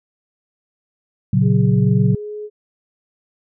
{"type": "chord", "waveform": "sine", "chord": "F# major", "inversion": "first", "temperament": "equal", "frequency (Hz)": [116.54, 138.59, 185], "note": ["A#2", "C#3", "F#3"], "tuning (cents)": [0, 0, 0], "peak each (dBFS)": [-16, -16, -16], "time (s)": [1.33, 2.15], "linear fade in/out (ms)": 5}
{"type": "tone with pitch glide", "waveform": "sine", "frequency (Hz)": [410, 421], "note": ["G#4", "G#4"], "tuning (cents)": [-22, 24], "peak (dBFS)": -26, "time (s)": [1.41, 2.5], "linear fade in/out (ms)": 50, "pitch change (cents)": 46, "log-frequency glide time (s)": [1.78, 2.36]}
{"effects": []}